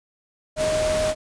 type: tone in noise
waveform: sine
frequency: 622.3 Hz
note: D#5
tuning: in tune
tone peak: -20 dBFS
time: 0.56-1.15 s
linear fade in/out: 50 ms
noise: pink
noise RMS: -28 dBFS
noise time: 0.56-1.15 s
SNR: +5 dB
effects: resampled to 22050 Hz